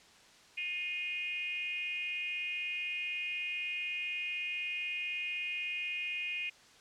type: tone with frequency modulation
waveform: sine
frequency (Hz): 2481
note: D#7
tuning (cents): -6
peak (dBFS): -34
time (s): 0.57-6.5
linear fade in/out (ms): 10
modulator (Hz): 350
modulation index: 0.8
effects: white hiss -59 dBFS RMS until 6.8 s + low-pass 6000 Hz 12 dB/octave